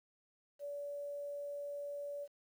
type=tone; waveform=sine; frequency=574 Hz; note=D5; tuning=40 cents flat; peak=-40 dBFS; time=0.59-2.28 s; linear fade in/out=50 ms; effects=11-bit